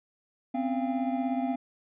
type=tone cluster; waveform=triangle; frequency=255.1 / 271.7 / 688 / 803 Hz; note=C4 / C#4 / F5 / G5; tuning=-44 / -35 / -26 / +41 cents; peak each=-27 / -32 / -32 / -35 dBFS; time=0.54-1.56 s; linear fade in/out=10 ms; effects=resampled to 8000 Hz